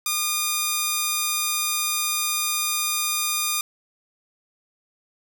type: tone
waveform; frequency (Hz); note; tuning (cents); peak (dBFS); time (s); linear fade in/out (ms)
5% pulse; 1216; D#6; -40; -10; 0.06-3.61; 2
effects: none